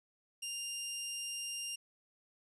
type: tone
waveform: 15% pulse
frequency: 2800 Hz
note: F7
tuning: 4 cents sharp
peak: -31 dBFS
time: 0.42-1.76 s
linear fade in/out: 10 ms
effects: resampled to 24000 Hz + 12-bit